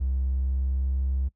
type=tone with pitch glide; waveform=triangle; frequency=65.5 to 66.26 Hz; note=C2 to C2; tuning=+2 to +22 cents; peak=-20 dBFS; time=0-1.29 s; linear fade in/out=20 ms; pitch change=+20 cents; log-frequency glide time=0.24-1.01 s; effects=noise-tail reverb RT60 0.1 s tail -21 dB re dry + tanh soft clip ceiling -19 dBFS